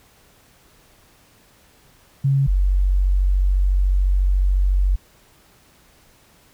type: tone pair in turn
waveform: sine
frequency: 137.3 / 47 Hz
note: C#3 / F#1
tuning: -16 / +28 cents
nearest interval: octave + perfect fifth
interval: 1856 cents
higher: first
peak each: -14 dBFS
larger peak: neither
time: 2.24-2.47 / 2.47-4.96 s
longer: second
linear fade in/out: 10 ms
effects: pink hiss -54 dBFS RMS until 6.53 s